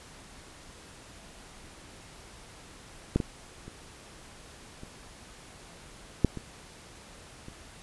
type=clicks; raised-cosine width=3 ms; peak=-10 / -16 / -29 / -30 / -7 / -23 / -29 dBFS; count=7; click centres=3.16 / 3.202 / 3.68 / 4.834 / 6.247 / 6.373 / 7.484 s; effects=pink hiss -50 dBFS RMS until 7.82 s + resampled to 24000 Hz